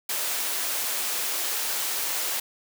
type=high-pass noise; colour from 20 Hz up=white; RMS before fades=-28 dBFS; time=0.09-2.4 s; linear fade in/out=5 ms; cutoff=400 Hz; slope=12 dB/octave; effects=none